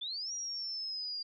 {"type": "linear two-way sweep", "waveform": "sine", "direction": "up then down", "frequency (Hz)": [3418, 5750, 4770], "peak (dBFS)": -36, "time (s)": [0.01, 1.23], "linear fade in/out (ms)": 10, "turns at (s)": 0.33, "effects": []}